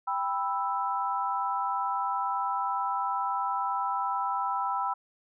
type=chord; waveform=sine; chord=E minor; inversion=first; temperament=just; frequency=791.1 / 988.9 / 1318.5 Hz; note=G5 / B5 / E6; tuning=+16 / +2 / 0 cents; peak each=-32 / -30 / -32 dBFS; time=0.07-4.94 s; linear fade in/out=10 ms; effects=none